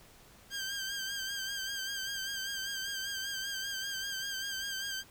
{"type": "tone with vibrato", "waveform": "15% pulse", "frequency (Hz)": 1583, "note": "G6", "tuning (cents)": 17, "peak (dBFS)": -29, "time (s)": [0.5, 5.04], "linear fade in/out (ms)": 50, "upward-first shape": "sine", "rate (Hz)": 5.1, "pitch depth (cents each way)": 42, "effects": ["pink hiss -58 dBFS RMS until 5.1 s"]}